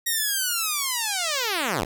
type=linear sweep; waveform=5% pulse; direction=down; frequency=1896 to 56.1 Hz; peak=-12 dBFS; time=0.06-1.85 s; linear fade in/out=10 ms; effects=none